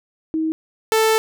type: tone pair in turn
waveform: sine / sawtooth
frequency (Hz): 317.9 / 441.3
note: D#4 / A4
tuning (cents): +37 / +5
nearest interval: tritone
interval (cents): 568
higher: second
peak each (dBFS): -18 / -10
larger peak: second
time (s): 0.34-0.52 / 0.92-1.18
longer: second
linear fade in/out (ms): 0
effects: none